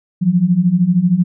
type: beating tone pair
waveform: sine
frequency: 169.5 / 182.5 Hz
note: E3 / F#3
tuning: +49 / -24 cents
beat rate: 13 Hz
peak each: -15 / -12 dBFS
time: 0.21-1.24 s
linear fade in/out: 20 ms
effects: none